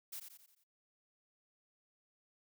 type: noise with echo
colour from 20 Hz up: blue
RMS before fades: -45 dBFS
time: 0.12-0.2 s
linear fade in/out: 10 ms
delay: 88 ms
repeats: 5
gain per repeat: -6 dB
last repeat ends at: 0.64 s
effects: noise-tail reverb RT60 0.2 s tail -26 dB re dry